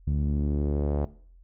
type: tone with low-pass filter sweep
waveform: sawtooth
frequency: 72.5 Hz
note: D2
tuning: 22 cents flat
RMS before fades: -26 dBFS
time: 0.07-1.05 s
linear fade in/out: 0 ms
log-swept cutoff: 160 to 670 Hz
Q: 1.6
effects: noise-tail reverb RT60 0.5 s tail -19 dB re dry + added 43 Hz sine -50 dBFS peak until 1.43 s